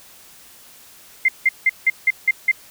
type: tone bursts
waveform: sine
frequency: 2093 Hz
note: C7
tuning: in tune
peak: -11 dBFS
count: 7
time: 1.25-2.515 s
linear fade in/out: 5 ms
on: 35 ms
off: 170 ms
effects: white hiss -46 dBFS RMS until 2.7 s